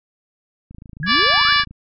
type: click train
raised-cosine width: 5 ms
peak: -26 dBFS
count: 28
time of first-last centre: 0.71-1.71 s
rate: 27 Hz
type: exponential sweep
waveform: sine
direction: up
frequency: 136.5 to 1789 Hz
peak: -23 dBFS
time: 1-1.53 s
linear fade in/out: 0 ms
type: tone with tremolo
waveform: sine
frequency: 1661.2 Hz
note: G#6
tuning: in tune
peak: -23 dBFS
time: 1.03-1.64 s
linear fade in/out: 2 ms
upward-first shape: sine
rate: 7.1 Hz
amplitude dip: 30%
type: harmonic tone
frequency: 581 Hz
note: D5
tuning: 19 cents flat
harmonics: 2 / 3 / 4 / 5 / 6 / 7 / 8 / 9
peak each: -18 / -20 / -21 / -22 / -23 / -23 / -24 / -25 dBFS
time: 1.06-1.65 s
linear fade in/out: 50 ms
effects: none